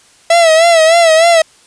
45% pulse tone with vibrato, 659.3 Hz, E5, in tune, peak -5 dBFS, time 0.3-1.42 s, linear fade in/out 5 ms, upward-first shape sine, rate 3.3 Hz, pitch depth 73 cents each way, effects white hiss -46 dBFS RMS until 1.66 s + resampled to 22050 Hz

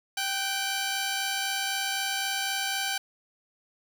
10% pulse tone pair together, 784 / 1504.1 Hz, G5 / F#6, 0 / +28 cents, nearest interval major seventh, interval 1128 cents, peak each -21 / -24 dBFS, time 0.17-2.98 s, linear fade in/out 5 ms, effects none

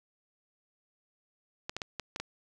clicks, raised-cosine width 0.2 ms, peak -18 dBFS, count 6, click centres 1.695 / 1.766 / 1.818 / 1.997 / 2.161 / 2.2 s, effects none

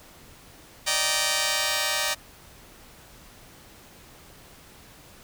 5% pulse chord, Eb major seventh, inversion third, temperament just, 583.4 / 622.3 / 777.8 / 933.4 Hz, D5 / Eb5 / G5 / Bb5, -12 / 0 / -14 / +2 cents, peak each -18 dBFS, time 0.86-2.15 s, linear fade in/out 20 ms, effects pink hiss -50 dBFS RMS until 5.23 s

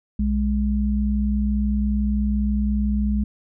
sine tone pair together, 61.75 / 207.7 Hz, B1 / G#3, 0 / 0 cents, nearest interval octave + major sixth, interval 2100 cents, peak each -21 dBFS, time 0.19-3.24 s, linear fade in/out 5 ms, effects none

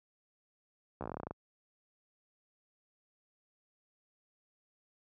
slowing click train, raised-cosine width 1 ms, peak -25 dBFS, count 13, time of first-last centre 1.01-1.309 s, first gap 14 ms, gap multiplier 1.1, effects high-pass 60 Hz 12 dB/octave

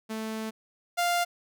sawtooth tone pair in turn, 220 / 698.5 Hz, A3 / F5, 0 / 0 cents, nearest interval octave + minor sixth, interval 2000 cents, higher second, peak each -28 / -20 dBFS, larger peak second, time 0.09-0.51 / 0.97-1.25 s, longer first, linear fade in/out 20 ms, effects none

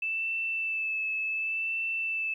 sine tone with vibrato, 2637 Hz, E7, in tune, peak -28 dBFS, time 0.02-2.34 s, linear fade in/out 5 ms, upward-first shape sine, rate 0.68 Hz, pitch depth 23 cents each way, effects 11-bit

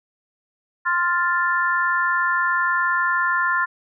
sine chord, F major, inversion second, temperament equal, 1046.5 / 1396.9 / 1760 Hz, C6 / F6 / A6, 0 / 0 / 0 cents, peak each -22 dBFS, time 0.85-3.66 s, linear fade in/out 20 ms, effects none

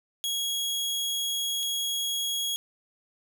sawtooth tone pair in turn, 3315 / 3315 Hz, G#7 / G#7, -4 / -4 cents, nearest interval unison, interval 0 cents, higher neither, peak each -24 dBFS, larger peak neither, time 0.24-1.63 / 1.63-2.56 s, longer first, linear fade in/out 0 ms, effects none

